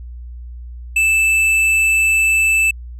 triangle tone with hard clipping, 2637 Hz, E7, in tune, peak -13 dBFS, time 0.96-2.71 s, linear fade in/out 5 ms, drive 11 dB, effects added 60 Hz sine -29 dBFS peak until 2.99 s

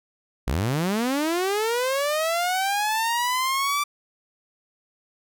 sawtooth linear sweep, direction up, 52.1 to 1174.7 Hz, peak -18 dBFS, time 0.47-3.84 s, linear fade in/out 10 ms, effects none

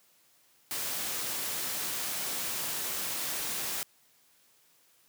white noise, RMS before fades -34 dBFS, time 0.71-3.83 s, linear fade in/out 0 ms, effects white hiss -65 dBFS RMS until 5.08 s + high-pass 100 Hz 12 dB/octave

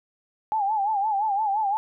sine tone with vibrato, 830.6 Hz, G#5, in tune, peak -21 dBFS, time 0.52-1.77 s, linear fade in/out 0 ms, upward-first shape sine, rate 5.8 Hz, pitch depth 110 cents each way, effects none

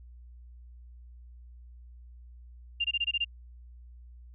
sine tone bursts, 2794 Hz, F7, in tune, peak -25 dBFS, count 7, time 2.8-3.247 s, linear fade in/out 10 ms, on 45 ms, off 22 ms, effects added 60 Hz sine -47 dBFS peak until 4.34 s

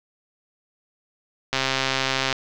click train, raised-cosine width 0.2 ms, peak -4 dBFS, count 107, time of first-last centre 1.53-2.327 s, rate 133 Hz, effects low-pass 6000 Hz 12 dB/octave + 7-bit

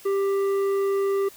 sine tone with tanh clipping, 394.1 Hz, G4, 9 cents sharp, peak -22 dBFS, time 0.05-1.29 s, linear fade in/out 10 ms, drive 9 dB, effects white hiss -48 dBFS RMS until 1.36 s

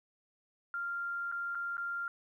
sine tone with dropouts, 1392 Hz, F6, 6 cents flat, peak -34 dBFS, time 0.74-2.08 s, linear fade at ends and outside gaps 1 ms, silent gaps 1.316-1.323 / 1.549-1.553 / 1.769-1.779 s, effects 12-bit

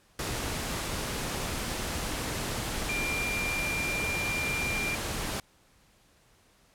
sine tone in noise, 2384 Hz, D7, 25 cents sharp, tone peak -30 dBFS, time 2.89-4.95 s, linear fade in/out 2 ms, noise pink, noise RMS -33 dBFS, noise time 0.19-5.4 s, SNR 0 dB, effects pink hiss -63 dBFS RMS until 6.74 s + low-pass 12000 Hz 12 dB/octave

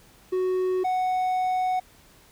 triangle tone pair in turn, 370 / 740 Hz, F#4 / F#5, 0 / 0 cents, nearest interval octave, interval 1200 cents, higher second, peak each -20 dBFS, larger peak neither, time 0.32-0.84 / 0.84-1.8 s, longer second, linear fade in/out 10 ms, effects pink hiss -55 dBFS RMS until 2.31 s

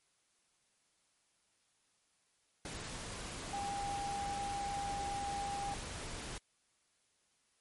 sine tone in noise, 803 Hz, G5, 41 cents sharp, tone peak -37 dBFS, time 3.53-5.74 s, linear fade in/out 2 ms, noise pink, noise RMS -44 dBFS, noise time 2.65-6.38 s, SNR +4 dB, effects white hiss -75 dBFS RMS until 7.6 s + MP3 48 kbps

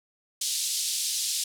pink band-pass noise, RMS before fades -29 dBFS, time 0.41-1.44 s, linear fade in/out 5 ms, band 3800 to 11000 Hz, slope 24 dB/octave, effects none

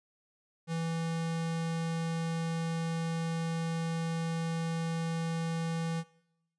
square tone, 164.81 Hz, E3, in tune, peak -32 dBFS, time 0.67-6.04 s, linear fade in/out 50 ms, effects noise-tail reverb RT60 0.8 s tail -20 dB re dry + resampled to 22050 Hz

